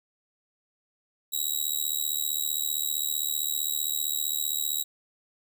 10% pulse tone with amplitude modulation, 3859 Hz, B7, 41 cents flat, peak -15 dBFS, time 1.32-4.84 s, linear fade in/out 20 ms, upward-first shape sine, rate 75.4 Hz, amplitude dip 95%, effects none

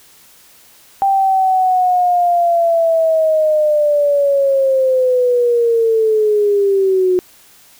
sine linear sweep, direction down, 788 to 361.4 Hz, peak -10 dBFS, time 1.02-7.19 s, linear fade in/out 0 ms, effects white hiss -46 dBFS RMS until 7.79 s

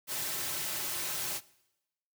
white noise with comb filter, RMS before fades -35 dBFS, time 0.07-1.41 s, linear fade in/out 50 ms, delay 4.2 ms, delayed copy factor -0.55, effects noise-tail reverb RT60 0.9 s tail -21 dB re dry + high-pass 100 Hz 12 dB/octave

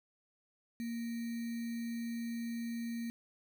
sine tone with sample-and-hold, 232.7 Hz, A#3, 3 cents flat, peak -36 dBFS, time 0.8-3.1 s, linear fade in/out 0 ms, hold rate 2100 Hz, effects none

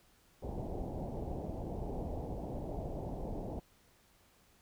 pink low-pass noise, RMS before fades -40 dBFS, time 0.42-3.6 s, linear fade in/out 10 ms, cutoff 820 Hz, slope 48 dB/octave, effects pink hiss -67 dBFS RMS until 4.61 s

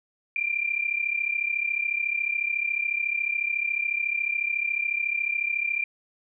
sine tone pair together, 2362 / 2396 Hz, D7 / D7, +9 / +34 cents, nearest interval unison, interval 25 cents, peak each -27 dBFS, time 0.36-5.84 s, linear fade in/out 2 ms, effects none

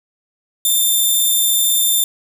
5% pulse tone, 3582 Hz, A7, 30 cents sharp, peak -5 dBFS, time 0.65-2.04 s, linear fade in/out 2 ms, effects none

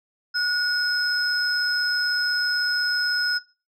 sine tone pair together, 1458 / 5138 Hz, F#6 / E8, -26 / -45 cents, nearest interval octave + minor seventh, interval 2181 cents, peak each -23 dBFS, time 0.34-3.39 s, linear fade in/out 20 ms, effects noise-tail reverb RT60 0.3 s tail -18 dB re dry + tanh soft clip ceiling -15 dBFS

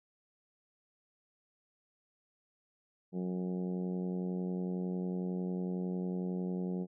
harmonic tone, 91 Hz, F#2, 28 cents flat, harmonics 2 / 3 / 4 / 5 / 6 / 7 / 8 / 9, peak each -34 / -45 / -42 / -45 / -53 / -55 / -57 / -58 dBFS, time 3.12-6.87 s, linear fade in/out 50 ms, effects none

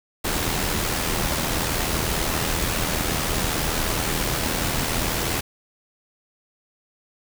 pink noise with amplitude modulation, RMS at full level -22 dBFS, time 0.24-5.41 s, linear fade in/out 10 ms, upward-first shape sine, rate 80.6 Hz, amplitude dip 45%, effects none

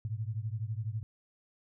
sine beating tone pair, 105.2 / 117.2 Hz, G#2 / A#2, +23 / +10 cents, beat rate 12 Hz, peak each -35 / -37 dBFS, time 0.05-1.03 s, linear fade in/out 0 ms, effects none

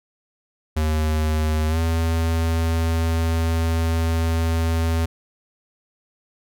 square tone with pitch glide, 77.78 to 82.12 Hz, D#2 to E2, 0 to -6 cents, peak -19 dBFS, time 0.76-5.06 s, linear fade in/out 10 ms, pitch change +94 cents, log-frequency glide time 1.68-1.78 s, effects none

